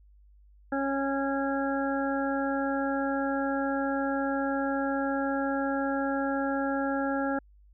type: harmonic tone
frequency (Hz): 274.6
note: C#4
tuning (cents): -16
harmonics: 1 / 2 / 3 / 5 / 6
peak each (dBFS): -29 / -32 / -34 / -36 / -37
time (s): 0.72-7.39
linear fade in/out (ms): 5
effects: added 50 Hz sine -54 dBFS peak until 7.73 s